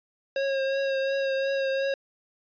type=tone with vibrato; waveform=square; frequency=542 Hz; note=C#5; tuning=39 cents flat; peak=-25 dBFS; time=0.36-1.94 s; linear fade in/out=2 ms; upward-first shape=triangle; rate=2.8 Hz; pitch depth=26 cents each way; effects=resampled to 11025 Hz